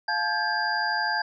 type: tone cluster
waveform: sine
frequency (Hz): 703 / 861 / 1594 / 1706 / 4793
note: F5 / A5 / G6 / G#6 / D8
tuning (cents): +11 / -38 / +28 / +46 / +34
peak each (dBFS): -33 / -28 / -27 / -34 / -32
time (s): 0.08-1.22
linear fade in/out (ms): 5
effects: none